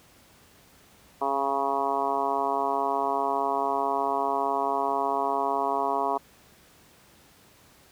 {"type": "harmonic tone", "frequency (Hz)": 138.1, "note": "C#3", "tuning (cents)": -6, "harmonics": [2, 3, 4, 5, 6, 7, 8, 9], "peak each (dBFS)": [-37, -32, -39, -29, -32, -29, -31, -41], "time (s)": [1.21, 6.18], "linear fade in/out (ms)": 10, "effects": ["pink hiss -56 dBFS RMS until 7.91 s", "high-pass 60 Hz 12 dB/octave"]}